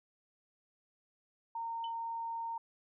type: tone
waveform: sine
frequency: 919 Hz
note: A#5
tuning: 25 cents flat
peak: -36 dBFS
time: 1.55-2.58 s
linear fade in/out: 5 ms
type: tone with exponential decay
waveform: sine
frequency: 3010 Hz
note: F#7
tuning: 29 cents sharp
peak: -40 dBFS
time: 1.84-1.94 s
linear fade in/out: 2 ms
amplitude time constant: 20 ms
effects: none